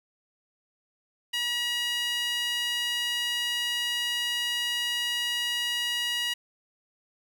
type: tone with high-pass filter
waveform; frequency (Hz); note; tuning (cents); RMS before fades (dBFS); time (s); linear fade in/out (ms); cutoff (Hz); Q
sawtooth; 960; B5; -49; -29; 1.33-6.34; 10; 2500; 6.5
effects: none